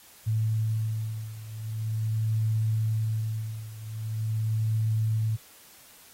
sine beating tone pair, 110 / 110.43 Hz, A2 / A2, 0 / +7 cents, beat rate 0.43 Hz, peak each -27 / -30 dBFS, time 0.26-5.37 s, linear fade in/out 20 ms, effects white hiss -53 dBFS RMS until 6.13 s + AAC 48 kbps

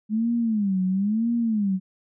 sine tone with vibrato, 209.1 Hz, G#3, 12 cents sharp, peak -20 dBFS, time 0.09-1.8 s, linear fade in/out 50 ms, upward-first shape sine, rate 1 Hz, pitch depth 210 cents each way, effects none

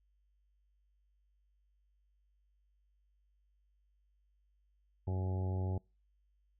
harmonic tone, 93.5 Hz, F#2, 19 cents sharp, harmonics 1 / 2 / 3 / 4 / 5 / 6 / 7 / 8 / 9, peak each -33 / -44 / -49 / -46 / -52 / -53 / -53 / -55 / -52 dBFS, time 5.07-5.78 s, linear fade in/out 5 ms, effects noise-tail reverb RT60 0.3 s tail -26 dB re dry + added 50 Hz sine -70 dBFS peak until 6.59 s

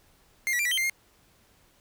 45% pulse tone with pitch steps, 2113 / 1940 / 2366 / 1948 / 3133 / 2098 / 2129 Hz, C7 / B6 / D7 / B6 / G7 / C7 / C7, +16 / -31 / +12 / -24 / -2 / +4 / +30 cents, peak -24 dBFS, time 0.47-0.897 s, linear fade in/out 0 ms, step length 61 ms, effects pink hiss -62 dBFS RMS until 1.8 s

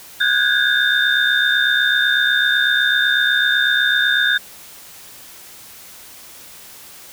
sine tone cluster, 1470 / 1600 / 1668 / 3621 Hz, F#6 / G6 / G#6 / A7, -12 / +35 / +7 / +49 cents, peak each -19 dBFS, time 0.2-4.38 s, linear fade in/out 10 ms, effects white hiss -40 dBFS RMS until 7.12 s

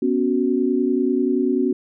sine chord, B suspended second, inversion none, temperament equal, 246.9 / 277.2 / 370 Hz, B3 / C#4 / F#4, 0 / 0 / 0 cents, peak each -21 dBFS, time 0.02-1.73 s, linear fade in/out 5 ms, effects none

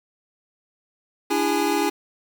square tone cluster, 293.3 / 333.5 / 406.5 / 830 Hz, D4 / E4 / G#4 / G#5, -2 / +20 / -37 / -1 cents, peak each -26 dBFS, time 1.3-1.9 s, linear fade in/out 10 ms, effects 7-bit

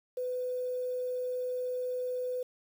sine tone with quantisation, 501 Hz, B4, 25 cents sharp, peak -31 dBFS, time 0.17-2.43 s, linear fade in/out 5 ms, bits 9, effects none

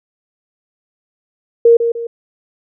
sine tone with echo, 466.2 Hz, A#4, in tune, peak -4 dBFS, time 1.65-1.77 s, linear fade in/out 5 ms, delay 150 ms, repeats 2, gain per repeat -8 dB, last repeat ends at 2.07 s, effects none

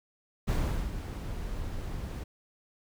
brown noise with ADSR envelope, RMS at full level -26 dBFS, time 0.47-2.24 s, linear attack 20 ms, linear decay 410 ms, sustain -10 dB, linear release 11 ms, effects none

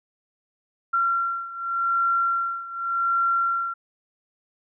sine beating tone pair, 1369 / 1369.86 Hz, F6 / F6, -35 / -34 cents, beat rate 0.86 Hz, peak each -23 / -26 dBFS, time 0.93-3.74 s, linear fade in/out 10 ms, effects none

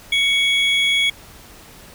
triangle tone pair together, 2233 / 3346 Hz, C#7 / G#7, +12 / +12 cents, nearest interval perfect fifth, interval 700 cents, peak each -16 dBFS, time 0.12-1.1 s, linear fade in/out 5 ms, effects pink hiss -43 dBFS RMS until 1.94 s

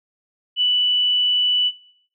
sine tone, 2969 Hz, F#7, 5 cents sharp, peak -15 dBFS, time 0.56-1.72 s, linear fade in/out 50 ms, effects noise-tail reverb RT60 0.7 s tail -20 dB re dry

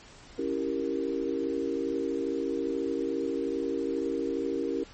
sine chord, C# diminished seventh, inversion none, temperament equal, 277.2 / 329.6 / 392 / 466.2 Hz, C#4 / E4 / G4 / Bb4, 0 / 0 / 0 / 0 cents, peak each -33 dBFS, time 0.38-4.84 s, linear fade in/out 10 ms, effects pink hiss -51 dBFS RMS until 4.93 s + MP3 32 kbps

